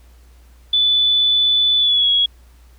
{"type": "tone with pitch glide", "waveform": "sine", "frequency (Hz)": [3484, 3331], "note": ["A7", "G#7"], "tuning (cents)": [-18, 4], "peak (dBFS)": -12, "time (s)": [0.73, 2.26], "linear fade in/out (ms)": 5, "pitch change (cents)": -78, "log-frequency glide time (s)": [1.78, 2.09], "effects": ["added 60 Hz sine -44 dBFS peak until 2.78 s", "pink hiss -56 dBFS RMS until 2.78 s"]}